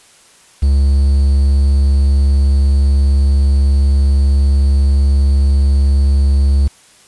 triangle tone with quantisation, 69.3 Hz, C#2, in tune, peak -6 dBFS, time 0.62-6.68 s, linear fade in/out 10 ms, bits 6, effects white hiss -46 dBFS RMS until 7.07 s + resampled to 24000 Hz

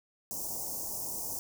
white band-stop noise, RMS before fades -37 dBFS, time 0.31-1.39 s, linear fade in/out 0 ms, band 950 to 5400 Hz, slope 48 dB/octave, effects none

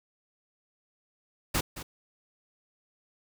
pink noise with echo, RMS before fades -27 dBFS, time 1.54-1.61 s, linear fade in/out 10 ms, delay 220 ms, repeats 1, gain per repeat -13 dB, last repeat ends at 1.83 s, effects none

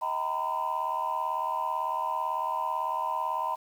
sine tone cluster, 635 / 772 / 930 / 1008 Hz, D#5 / G5 / A#5 / B5, +35 / -27 / -4 / +35 cents, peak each -37 / -37 / -30 / -30 dBFS, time 0.01-3.56 s, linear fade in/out 20 ms, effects tanh soft clip ceiling -21 dBFS + 9-bit

